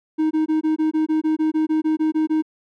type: tone bursts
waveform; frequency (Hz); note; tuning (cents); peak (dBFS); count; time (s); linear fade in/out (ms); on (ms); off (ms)
triangle; 312.9; D#4; +10; -14; 15; 0.18-2.424; 20; 130; 21
effects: none